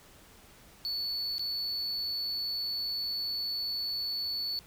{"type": "tone with dropouts", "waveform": "triangle", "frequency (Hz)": 4445, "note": "C#8", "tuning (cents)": 4, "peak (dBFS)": -30, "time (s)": [0.85, 4.59], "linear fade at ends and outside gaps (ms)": 0, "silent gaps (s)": [1.382, 1.394], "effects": ["pink hiss -56 dBFS RMS until 4.66 s"]}